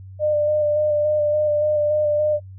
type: tone with vibrato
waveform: sine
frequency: 600 Hz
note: D5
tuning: 37 cents sharp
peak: -16 dBFS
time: 0.19-2.4 s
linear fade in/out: 50 ms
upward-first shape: square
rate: 3.5 Hz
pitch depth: 16 cents each way
effects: noise-tail reverb RT60 0.1 s tail -20 dB re dry + added 95 Hz sine -36 dBFS peak until 2.58 s